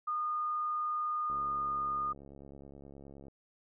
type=tone; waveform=sine; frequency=1223 Hz; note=D#6; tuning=30 cents flat; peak=-31 dBFS; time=0.07-2.13 s; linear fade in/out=10 ms
type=click train; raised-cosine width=2 ms; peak=-38 dBFS; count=139; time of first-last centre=1.3-3.283 s; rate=69.6 Hz
effects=none